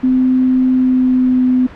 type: tone with pitch glide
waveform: sine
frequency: 256.8 to 253.6 Hz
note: C4 to B3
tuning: -32 to +46 cents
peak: -9 dBFS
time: 0.03-1.67 s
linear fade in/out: 10 ms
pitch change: -22 cents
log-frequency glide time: 0.72-1.44 s
effects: pink hiss -35 dBFS RMS until 1.75 s + low-pass 2000 Hz 12 dB/octave